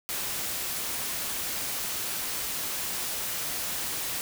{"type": "noise", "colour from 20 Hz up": "white", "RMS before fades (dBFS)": -32, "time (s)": [0.09, 4.21], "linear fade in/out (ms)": 0, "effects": []}